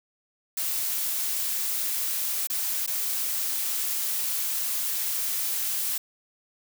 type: noise with dropouts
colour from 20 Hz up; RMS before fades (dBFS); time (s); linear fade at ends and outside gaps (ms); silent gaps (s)
blue; -28; 0.57-5.98; 5; 2.472-2.499 / 2.864-2.875
effects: none